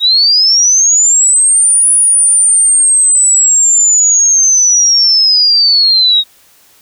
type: linear two-way sweep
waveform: sine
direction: up then down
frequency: 3752 to 9840 to 3752 Hz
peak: -5 dBFS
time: 0-6.24 s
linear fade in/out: 50 ms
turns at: 1.89 s
effects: white hiss -46 dBFS RMS until 6.81 s